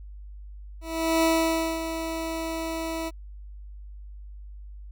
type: tone with ADSR envelope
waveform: 20% pulse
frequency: 326 Hz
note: E4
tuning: 19 cents flat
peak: -14 dBFS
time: 0.81-3.11 s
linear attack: 420 ms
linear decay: 560 ms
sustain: -10 dB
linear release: 34 ms
effects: added 50 Hz sine -39 dBFS peak until 4.91 s

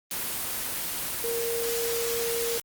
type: tone in noise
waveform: sine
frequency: 466.2 Hz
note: A#4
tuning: in tune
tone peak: -28 dBFS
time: 1.24-2.58 s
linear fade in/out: 2 ms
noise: white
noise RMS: -31 dBFS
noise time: 0.11-2.6 s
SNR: 0 dB
effects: Opus 24 kbps

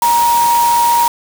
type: tone in noise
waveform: sine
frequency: 944 Hz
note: A#5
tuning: 22 cents sharp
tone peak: -9 dBFS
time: 0.02-1.08 s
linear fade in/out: 2 ms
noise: white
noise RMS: -21 dBFS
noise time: 0.02-1.08 s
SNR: +9 dB
effects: none

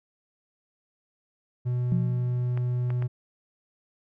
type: tone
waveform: triangle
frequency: 123.47 Hz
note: B2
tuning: in tune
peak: -22 dBFS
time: 1.65-3.08 s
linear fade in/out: 20 ms
type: tone with exponential decay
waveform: sine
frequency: 174.61 Hz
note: F3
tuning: in tune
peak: -21 dBFS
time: 1.92-2.57 s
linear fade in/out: 0 ms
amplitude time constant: 140 ms
type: clicks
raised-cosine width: 0.5 ms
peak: -24 dBFS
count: 3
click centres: 2.575 / 2.904 / 3.024 s
effects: none

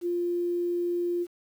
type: tone with quantisation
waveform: sine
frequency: 349.2 Hz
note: F4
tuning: in tune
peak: -25 dBFS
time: 0.01-1.27 s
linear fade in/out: 50 ms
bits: 9
effects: none

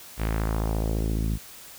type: tone with low-pass filter sweep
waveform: sawtooth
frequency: 54.5 Hz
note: A1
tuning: 16 cents flat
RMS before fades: -26 dBFS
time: 0.17-1.39 s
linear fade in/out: 50 ms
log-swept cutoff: 2800 to 190 Hz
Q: 1.4
effects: white hiss -45 dBFS RMS until 1.78 s

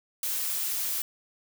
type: noise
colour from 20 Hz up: blue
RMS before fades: -30 dBFS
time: 0.23-1.02 s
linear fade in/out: 2 ms
effects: none

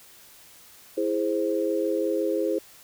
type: chord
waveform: sine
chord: E augmented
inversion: none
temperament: equal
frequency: 329.6 / 415.3 / 523.3 Hz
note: E4 / G#4 / B#4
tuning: 0 / 0 / 0 cents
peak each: -27 dBFS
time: 0.97-2.59 s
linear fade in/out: 10 ms
effects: white hiss -51 dBFS RMS until 2.83 s

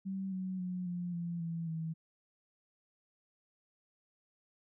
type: tone with pitch steps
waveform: sine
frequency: 192.2 / 186.73 / 181.41 / 176.25 / 171.23 / 166.36 / 161.62 Hz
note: G3 / F#3 / F#3 / F3 / F3 / E3 / E3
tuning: -34 / +16 / -34 / +16 / -34 / +16 / -34 cents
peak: -35 dBFS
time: 0.05-1.94 s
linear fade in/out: 20 ms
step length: 270 ms
effects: none

